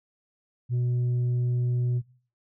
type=tone; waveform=sine; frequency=122.7 Hz; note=B2; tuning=11 cents flat; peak=-20 dBFS; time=0.69-2.02 s; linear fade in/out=50 ms; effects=noise-tail reverb RT60 0.4 s tail -18 dB re dry + tanh soft clip ceiling -22 dBFS